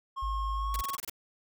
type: tone with pitch glide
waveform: triangle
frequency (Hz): 1078 to 1102.6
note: C#6 to C#6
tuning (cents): -49 to -10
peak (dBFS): -31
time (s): 0.16-0.97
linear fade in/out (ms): 20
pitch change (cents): +39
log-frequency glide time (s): 0.53-0.73
type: tone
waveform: sine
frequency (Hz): 53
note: G#1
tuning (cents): +36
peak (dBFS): -31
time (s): 0.22-0.82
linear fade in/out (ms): 10
type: noise bursts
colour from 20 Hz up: white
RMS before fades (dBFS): -37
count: 8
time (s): 0.74-1.097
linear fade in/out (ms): 2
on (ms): 21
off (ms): 27
effects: none